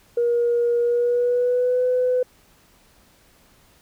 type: tone with pitch glide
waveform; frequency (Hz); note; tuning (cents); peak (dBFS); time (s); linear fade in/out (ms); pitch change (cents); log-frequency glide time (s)
sine; 475.5 to 502.3; A#4 to B4; +34 to +29; -16; 0.17-2.23; 5; +95; 0.8-1.84
effects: tanh soft clip ceiling -12 dBFS + pink hiss -56 dBFS RMS until 3.81 s